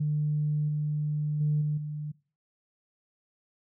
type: tone with level steps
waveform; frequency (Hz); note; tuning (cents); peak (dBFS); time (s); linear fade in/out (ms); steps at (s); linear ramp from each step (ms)
sine; 150; D3; +37; -24 / -26 / -22 / -25 / -32; 0-2.12; 10; 0.68 / 1.4 / 1.61 / 1.77; 10
effects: noise-tail reverb RT60 0.4 s tail -22 dB re dry + tanh soft clip ceiling -18 dBFS